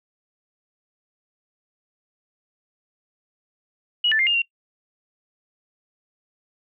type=tone with pitch steps; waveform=sine; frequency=2908 / 1761 / 2109 / 2822 / 2758 Hz; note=F#7 / A6 / C7 / F7 / F7; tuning=-31 / +1 / +13 / +17 / -22 cents; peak=-17 dBFS; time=4.04-4.42 s; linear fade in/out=5 ms; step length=76 ms; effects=noise-tail reverb RT60 0.1 s tail -22 dB re dry